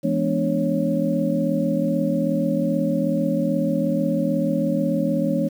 sine tone cluster, 169 / 211.4 / 247.6 / 294 / 552 Hz, E3 / G#3 / B3 / D4 / C#5, +43 / +31 / +5 / +2 / -7 cents, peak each -25 dBFS, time 0.03-5.49 s, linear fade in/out 20 ms, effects 8-bit

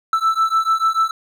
triangle beating tone pair, 1318.5 / 1325.3 Hz, E6 / E6, 0 / +9 cents, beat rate 6.8 Hz, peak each -16 dBFS, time 0.13-1.11 s, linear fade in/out 2 ms, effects none

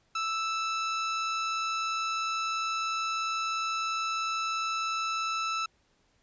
sawtooth tone, 1318.5 Hz, E6, in tune, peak -25 dBFS, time 0.15-5.66 s, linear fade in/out 5 ms, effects pink hiss -69 dBFS RMS until 6.22 s + resampled to 16000 Hz

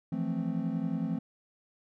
triangle chord, F major seventh, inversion third, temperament equal with one note detuned, 164.81 / 175.73 / 220 / 261.6 Hz, E3 / F3 / A3 / C4, 0 / +11 / 0 / 0 cents, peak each -33 dBFS, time 0.12-1.19 s, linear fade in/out 5 ms, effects none

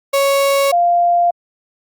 35% pulse / sine tone pair in turn, 554.4 / 696.3 Hz, C#5 / F5, 0 / -5 cents, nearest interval major third, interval 395 cents, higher second, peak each -10 dBFS, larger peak neither, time 0.13-0.72 / 0.72-1.31 s, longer neither, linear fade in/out 10 ms, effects Opus 48 kbps

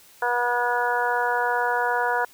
harmonic tone, 242.4 Hz, B3, 32 cents flat, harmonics 2 / 3 / 4 / 5 / 6 / 7, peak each -28 / -27 / -25 / -37 / -26 / -31 dBFS, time 0.22-2.25 s, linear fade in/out 5 ms, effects white hiss -52 dBFS RMS until 2.33 s

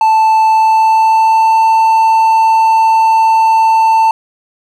triangle tone with pitch glide, 880 to 891.3 Hz, A5 to A5, 0 to +22 cents, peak -4 dBFS, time 0.01-4.11 s, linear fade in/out 2 ms, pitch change +22 cents, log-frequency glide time 0.47-1.6 s, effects none

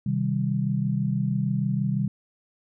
sine chord, C minor, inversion none, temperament just, 130.81 / 156.98 / 196.22 Hz, C3 / Eb3 / G3, 0 / +16 / +2 cents, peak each -26 / -28 / -26 dBFS, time 0.06-2.08 s, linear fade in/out 5 ms, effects none

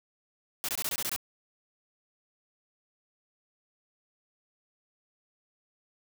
white noise bursts, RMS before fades -32 dBFS, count 8, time 0.64-1.162 s, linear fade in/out 0 ms, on 46 ms, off 22 ms, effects none

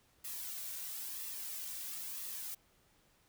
blue noise with flanger, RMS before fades -43 dBFS, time 0.24-2.55 s, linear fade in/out 10 ms, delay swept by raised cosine 1.3 to 2.4 ms, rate 1 Hz, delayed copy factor -0.5, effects pink hiss -70 dBFS RMS until 3.28 s

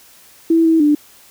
sine tone with pitch steps, 328.9 / 324.4 / 296 Hz, E4 / E4 / D4, -4 / -28 / +14 cents, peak -9 dBFS, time 0.5-0.95 s, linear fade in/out 5 ms, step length 150 ms, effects white hiss -46 dBFS RMS until 1.3 s

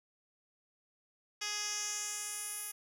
10% pulse tone with band-pass filter sweep, 416.3 Hz, G#4, 4 cents sharp, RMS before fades -39 dBFS, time 1.41-2.72 s, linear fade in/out 10 ms, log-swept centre 4600 to 12000 Hz, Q 2.3, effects none

